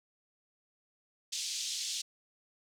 white band-pass noise, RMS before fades -37 dBFS, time 1.32-2.02 s, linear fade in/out 10 ms, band 3200 to 6900 Hz, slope 24 dB/octave, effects none

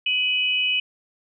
sine tone pair together, 2527 / 2960 Hz, D#7 / F#7, +26 / 0 cents, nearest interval minor third, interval 274 cents, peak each -22 dBFS, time 0.06-0.8 s, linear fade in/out 5 ms, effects none

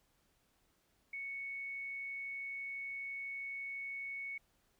sine tone, 2217 Hz, C#7, in tune, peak -40 dBFS, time 1.13-4.38 s, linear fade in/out 5 ms, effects pink hiss -75 dBFS RMS until 4.79 s

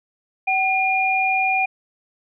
sine tone pair together, 762 / 2419 Hz, G5 / D#7, -49 / -49 cents, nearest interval octave + minor sixth, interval 2000 cents, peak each -20 / -19 dBFS, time 0.47-1.66 s, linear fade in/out 10 ms, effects none

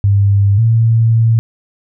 sine tone pair in turn, 100 / 113.87 Hz, G2 / A#2, +35 / -40 cents, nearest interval major second, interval 225 cents, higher second, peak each -7 / -7 dBFS, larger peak neither, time 0.04-0.58 / 0.58-1.39 s, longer second, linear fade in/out 0 ms, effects none

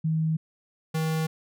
sine / square tone pair in turn, 159.1 / 159.1 Hz, D#3 / D#3, +39 / +39 cents, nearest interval unison, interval 0 cents, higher neither, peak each -22 / -25 dBFS, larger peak first, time 0.04-0.37 / 0.94-1.27 s, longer neither, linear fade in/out 10 ms, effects none

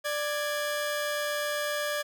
sawtooth tone pair together, 589.7 / 1661.2 Hz, D5 / G#6, +7 / 0 cents, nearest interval octave + tritone, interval 1793 cents, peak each -26 / -30 dBFS, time 0.04-2.03 s, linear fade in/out 20 ms, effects none

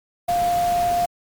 sine tone in noise, 701 Hz, F5, 6 cents sharp, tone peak -17 dBFS, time 0.28-1.06 s, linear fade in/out 10 ms, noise pink, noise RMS -32 dBFS, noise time 0.28-1.06 s, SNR +12 dB, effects MP3 96 kbps

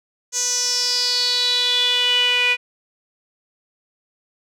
sawtooth tone with band-pass filter sweep, 492.1 Hz, B4, 6 cents flat, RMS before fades -19 dBFS, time 0.32-2.57 s, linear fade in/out 50 ms, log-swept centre 6500 to 2500 Hz, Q 7.2, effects none

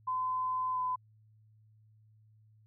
sine tone with pitch glide, 1021 to 1009.9 Hz, C6 to B5, -43 to +38 cents, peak -30 dBFS, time 0.07-0.96 s, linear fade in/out 10 ms, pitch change -19 cents, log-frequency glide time 0.72-0.79 s, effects added 108 Hz sine -60 dBFS peak until 2.66 s

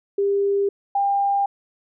sine tone pair in turn, 399.5 / 799 Hz, G4 / G5, +33 / +33 cents, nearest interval octave, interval 1200 cents, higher second, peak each -17 dBFS, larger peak neither, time 0.18-0.69 / 0.95-1.46 s, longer neither, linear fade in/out 5 ms, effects none

